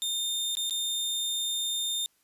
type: tone with dropouts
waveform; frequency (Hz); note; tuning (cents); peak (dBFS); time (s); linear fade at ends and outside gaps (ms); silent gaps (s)
sawtooth; 3632; A#7; -46; -25; 0.02-2.06; 0; 0.552-0.57 / 0.697-0.708
effects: white hiss -69 dBFS RMS until 2.23 s + resampled to 32000 Hz